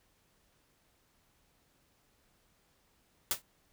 white noise with exponential decay, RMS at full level -26 dBFS, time 3.31-3.42 s, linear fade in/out 1 ms, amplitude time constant 22 ms, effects pink hiss -71 dBFS RMS until 3.72 s

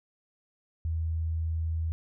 sine tone, 81.1 Hz, E2, 28 cents flat, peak -27 dBFS, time 0.85-1.92 s, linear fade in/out 0 ms, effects none

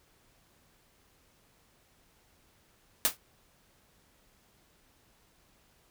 white noise with exponential decay, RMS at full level -21 dBFS, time 3.05-3.17 s, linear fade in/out 0 ms, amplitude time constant 24 ms, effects pink hiss -66 dBFS RMS until 5.9 s

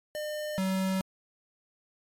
square tone pair in turn, 604 / 189.78 Hz, D5 / F#3, +48 / +44 cents, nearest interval octave + minor sixth, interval 2004 cents, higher first, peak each -33 / -27 dBFS, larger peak second, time 0.15-0.58 / 0.58-1.01 s, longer neither, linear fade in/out 0 ms, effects MP3 64 kbps

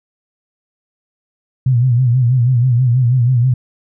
sine tone with vibrato, 124 Hz, B2, 7 cents sharp, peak -9 dBFS, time 1.66-3.54 s, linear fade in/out 5 ms, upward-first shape sine, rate 6.2 Hz, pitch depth 100 cents each way, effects none

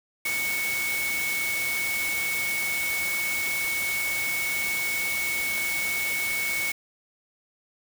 sine tone in noise, 2217 Hz, C#7, in tune, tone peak -26 dBFS, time 0.25-6.72 s, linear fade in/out 5 ms, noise white, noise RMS -32 dBFS, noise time 0.25-6.72 s, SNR +3 dB, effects none

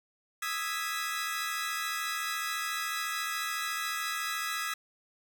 sawtooth chord, E major seventh, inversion third, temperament equal, 1244.5 / 1318.5 / 1661.2 / 1975.5 Hz, D#6 / E6 / G#6 / B6, 0 / 0 / 0 / 0 cents, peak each -34 dBFS, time 0.42-4.74 s, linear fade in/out 5 ms, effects none

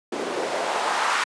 white noise with band-pass filter sweep, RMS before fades -25 dBFS, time 0.12-1.24 s, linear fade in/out 5 ms, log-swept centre 350 to 1300 Hz, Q 1.9, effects high-pass 200 Hz 12 dB/octave + resampled to 22050 Hz

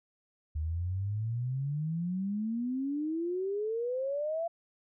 sine exponential sweep, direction up, 75 to 685 Hz, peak -30 dBFS, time 0.55-4.48 s, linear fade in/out 10 ms, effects none

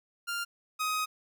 sawtooth tone pair in turn, 1396.9 / 1256.7 Hz, F6 / D#6, 0 / +17 cents, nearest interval major second, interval 183 cents, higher first, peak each -28 / -25 dBFS, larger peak second, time 0.27-0.45 / 0.79-1.06 s, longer second, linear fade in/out 20 ms, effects none

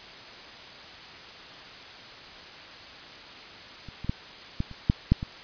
clicks, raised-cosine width 5 ms, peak -29 / -24 / -13 / -14 / -29 / -7 / -6 / -19 dBFS, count 8, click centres 3.887 / 4.046 / 4.095 / 4.604 / 4.713 / 4.899 / 5.12 / 5.229 s, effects white hiss -44 dBFS RMS until 5.43 s + resampled to 11025 Hz

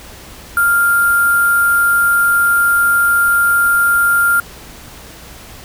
sine tone with sample-and-hold, 1396.9 Hz, F6, in tune, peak -9 dBFS, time 0.57-4.4 s, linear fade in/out 2 ms, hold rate 11025 Hz, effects added 60 Hz sine -42 dBFS peak until 5.64 s + pink hiss -36 dBFS RMS until 5.64 s

